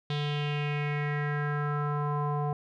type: tone with low-pass filter sweep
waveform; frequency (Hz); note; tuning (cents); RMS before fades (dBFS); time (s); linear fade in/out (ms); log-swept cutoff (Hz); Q
square; 146.83; D3; 0; -30; 0.1-2.53; 2; 3600 to 860; 4.2
effects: none